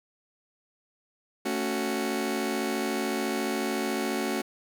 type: chord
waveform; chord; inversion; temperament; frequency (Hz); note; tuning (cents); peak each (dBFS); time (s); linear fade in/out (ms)
sawtooth; F# minor; first; just; 222 / 277.5 / 370; A3 / C#4 / F#4; +16 / +2 / 0; -28 / -28 / -27; 1.45-4.42; 10
effects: none